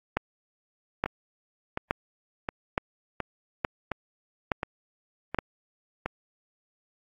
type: two click trains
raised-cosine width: 0.5 ms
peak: -14 / -9 dBFS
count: 8 / 7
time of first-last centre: 1.06-6.06 / 0.17-5.387 s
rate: 1.4 / 1.15 Hz
effects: AAC 64 kbps